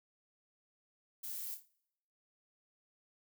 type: noise with echo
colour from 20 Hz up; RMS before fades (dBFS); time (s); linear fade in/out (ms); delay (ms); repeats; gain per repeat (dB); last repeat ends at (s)
violet; -43; 1.23-1.55; 10; 27; 5; -7; 1.685
effects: noise-tail reverb RT60 0.8 s tail -24 dB re dry